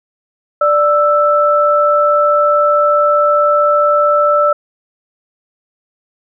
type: tone pair together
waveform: sine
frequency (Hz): 589 / 1322.3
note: D5 / E6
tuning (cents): +5 / +5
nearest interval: octave + major second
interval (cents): 1400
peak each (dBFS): -11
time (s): 0.61-4.53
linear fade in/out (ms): 5
effects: none